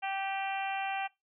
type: harmonic tone with a mistuned harmonic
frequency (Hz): 389.4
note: G4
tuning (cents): -12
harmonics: 2 / 3 / 4 / 5 / 6 / 7 / 8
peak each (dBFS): -33 / -46 / -42 / -45 / -41 / -41 / -48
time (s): 0.02-1.08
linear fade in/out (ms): 20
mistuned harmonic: 6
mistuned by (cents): +28
effects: noise-tail reverb RT60 0.2 s tail -21 dB re dry